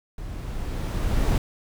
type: noise with level ramp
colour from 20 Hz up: brown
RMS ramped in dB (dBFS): -36 to -19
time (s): 0.18-1.38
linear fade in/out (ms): 2
effects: none